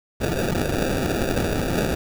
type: noise with sample-and-hold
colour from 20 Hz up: white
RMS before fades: -23 dBFS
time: 0.2-1.95 s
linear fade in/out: 10 ms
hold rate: 1050 Hz
effects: none